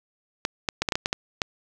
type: clicks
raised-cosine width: 0.2 ms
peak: -6 dBFS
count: 9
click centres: 0.451 / 0.688 / 0.82 / 0.888 / 0.922 / 0.955 / 1.059 / 1.129 / 1.418 s
effects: none